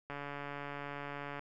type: click train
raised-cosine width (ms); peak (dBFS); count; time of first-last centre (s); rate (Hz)
0.5; -27; 186; 0.1-1.394; 143
effects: none